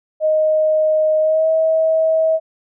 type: tone with pitch glide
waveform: sine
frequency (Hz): 622.3 to 640.9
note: D#5 to E5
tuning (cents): 0 to -49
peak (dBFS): -12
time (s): 0.2-2.4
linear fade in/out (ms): 50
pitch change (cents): +51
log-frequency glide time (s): 1.2-1.49
effects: none